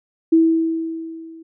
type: tone with level ramp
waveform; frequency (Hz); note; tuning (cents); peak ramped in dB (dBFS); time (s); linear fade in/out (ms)
sine; 326.1; E4; -19; -8 to -37; 0.32-1.43; 10
effects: none